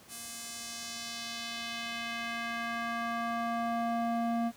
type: tone with band-pass filter sweep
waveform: square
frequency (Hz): 232.8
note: A#3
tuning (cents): -2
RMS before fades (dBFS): -35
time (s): 0.08-4.52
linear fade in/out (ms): 50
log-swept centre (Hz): 10000 to 470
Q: 1.2
effects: pink hiss -56 dBFS RMS until 4.56 s + high-pass 80 Hz 12 dB/octave